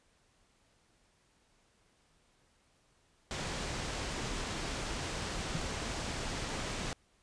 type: low-pass noise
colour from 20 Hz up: pink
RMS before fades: -38 dBFS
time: 3.31-6.93 s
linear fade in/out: 0 ms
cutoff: 8200 Hz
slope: 24 dB/octave
type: tone with exponential decay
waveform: triangle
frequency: 164.81 Hz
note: E3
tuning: in tune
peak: -25 dBFS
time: 5.55-5.62 s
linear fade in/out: 0 ms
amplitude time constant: 15 ms
effects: pink hiss -70 dBFS RMS until 7.22 s + resampled to 22050 Hz